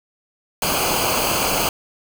pink noise with comb filter, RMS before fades -20 dBFS, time 0.62-1.69 s, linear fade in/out 2 ms, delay 0.54 ms, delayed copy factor -0.75, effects none

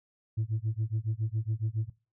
sine tone with tremolo, 110 Hz, A2, in tune, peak -23 dBFS, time 0.37-1.9 s, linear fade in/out 10 ms, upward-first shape sine, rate 7.2 Hz, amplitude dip 95%, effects noise-tail reverb RT60 0.3 s tail -20 dB re dry + tanh soft clip ceiling -24 dBFS

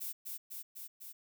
violet noise with echo, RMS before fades -40 dBFS, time 0-0.13 s, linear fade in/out 20 ms, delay 250 ms, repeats 4, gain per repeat -2 dB, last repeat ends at 1.13 s, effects none

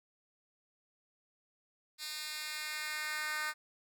10% pulse tone with high-pass filter sweep, 305.3 Hz, D#4, 33 cents flat, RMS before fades -39 dBFS, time 1.98-3.54 s, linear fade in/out 50 ms, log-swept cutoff 3500 to 1500 Hz, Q 1.6, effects none

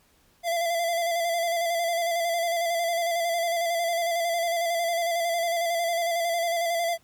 square tone with vibrato, 680 Hz, F5, 46 cents flat, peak -24 dBFS, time 0.43-6.98 s, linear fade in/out 50 ms, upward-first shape square, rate 11 Hz, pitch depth 32 cents each way, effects pink hiss -62 dBFS RMS until 7.03 s + MP3 96 kbps

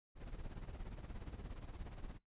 brown noise with tremolo, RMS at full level -45 dBFS, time 0.15-2.19 s, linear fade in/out 50 ms, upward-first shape sine, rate 17 Hz, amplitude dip 70%, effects noise-tail reverb RT60 0.2 s tail -22 dB re dry + resampled to 8000 Hz

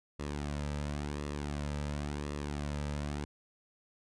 sawtooth tone with flanger, 73 Hz, D2, 10 cents flat, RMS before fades -37 dBFS, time 0.19-3.25 s, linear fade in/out 10 ms, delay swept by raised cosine 1.3 to 2.8 ms, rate 0.94 Hz, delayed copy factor -0.55, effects resampled to 22050 Hz

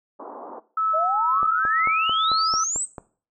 white band-pass noise, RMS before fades -38 dBFS, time 0.19-0.6 s, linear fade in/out 10 ms, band 250 to 1100 Hz, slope 48 dB/octave
sine tone with tremolo, 1302 Hz, E6, 22 cents flat, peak -19 dBFS, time 0.77-2.64 s, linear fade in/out 5 ms, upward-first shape triangle, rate 2.1 Hz, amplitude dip 25%
sine exponential sweep, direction up, 607 to 8372 Hz, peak -23 dBFS, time 0.93-2.86 s, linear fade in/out 20 ms
click train, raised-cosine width 1 ms, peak -19 dBFS, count 8, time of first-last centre 1.43-2.982 s, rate 4.51 Hz
effects noise-tail reverb RT60 0.4 s tail -17 dB re dry

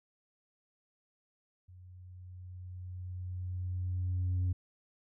sine tone with level ramp, 90.9 Hz, F#2, 30 cents flat, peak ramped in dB -51 to -25 dBFS, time 1.68-4.53 s, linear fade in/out 10 ms, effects tanh soft clip ceiling -27 dBFS

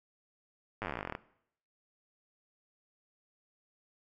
slowing click train, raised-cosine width 0.5 ms, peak -21 dBFS, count 21, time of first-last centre 0.82-1.151 s, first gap 9 ms, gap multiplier 1.06, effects noise-tail reverb RT60 0.7 s tail -19 dB re dry

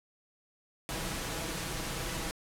pink noise with comb filter, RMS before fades -36 dBFS, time 0.89-2.31 s, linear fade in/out 0 ms, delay 6.1 ms, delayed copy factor +0.5, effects low-pass 12000 Hz 12 dB/octave

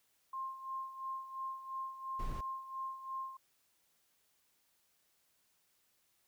sine tone with tremolo, 1060 Hz, C6, 22 cents sharp, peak -37 dBFS, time 0.33-3.37 s, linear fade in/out 5 ms, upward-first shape sine, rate 2.9 Hz, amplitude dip 70%
brown noise, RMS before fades -39 dBFS, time 2.19-2.41 s, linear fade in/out 5 ms
effects white hiss -75 dBFS RMS until 6.27 s

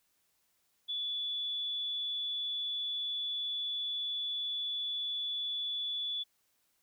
sine tone, 3443 Hz, A7, 38 cents flat, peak -33 dBFS, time 0.88-6.24 s, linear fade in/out 20 ms, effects white hiss -75 dBFS RMS until 6.82 s

